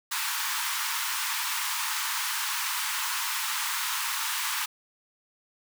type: high-pass noise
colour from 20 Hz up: pink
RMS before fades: -30 dBFS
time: 0.11-4.66 s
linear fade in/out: 10 ms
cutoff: 880 Hz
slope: 96 dB/octave
effects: none